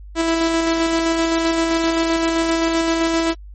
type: tone with tremolo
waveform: sawtooth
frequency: 329.6 Hz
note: E4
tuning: in tune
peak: -11 dBFS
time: 0.15-3.35 s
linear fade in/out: 50 ms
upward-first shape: square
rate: 7.7 Hz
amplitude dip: 25%
effects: added 50 Hz sine -34 dBFS peak until 3.54 s + MP3 32 kbps